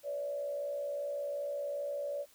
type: tone with frequency modulation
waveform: sine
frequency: 575 Hz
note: D5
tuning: 37 cents flat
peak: -34 dBFS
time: 0.03-2.26 s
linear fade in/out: 50 ms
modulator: 62.6 Hz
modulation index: 0.59
effects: white hiss -63 dBFS RMS until 2.34 s